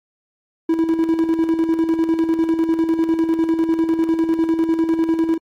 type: tone with tremolo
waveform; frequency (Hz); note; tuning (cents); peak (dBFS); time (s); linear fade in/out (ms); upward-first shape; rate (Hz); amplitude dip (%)
triangle; 326.5; E4; -17; -11; 0.69-5.38; 5; square; 10; 55
effects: AAC 48 kbps